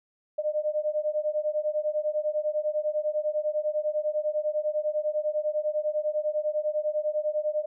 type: beating tone pair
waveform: sine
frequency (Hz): 601 / 611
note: D5 / D#5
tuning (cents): +40 / -32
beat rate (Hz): 10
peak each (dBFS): -28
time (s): 0.38-7.66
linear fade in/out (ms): 10
effects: none